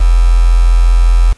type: tone with quantisation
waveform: sine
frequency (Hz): 42.66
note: F1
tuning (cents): -40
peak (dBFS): -4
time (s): 0-1.33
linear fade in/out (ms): 10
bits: 4
effects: pink hiss -46 dBFS RMS until 1.37 s + resampled to 24000 Hz